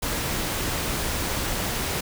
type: noise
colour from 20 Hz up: pink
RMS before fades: -27 dBFS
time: 0.02-2.01 s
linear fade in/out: 10 ms
effects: none